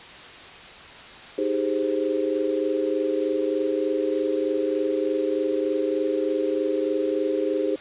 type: chord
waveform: sine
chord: Ab major seventh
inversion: second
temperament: equal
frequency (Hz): 311.1 / 392 / 415.3 / 523.3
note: Eb4 / G4 / Ab4 / C5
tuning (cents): 0 / 0 / 0 / 0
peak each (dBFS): -27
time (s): 1.38-7.76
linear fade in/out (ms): 5
effects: white hiss -42 dBFS RMS until 7.8 s + resampled to 8000 Hz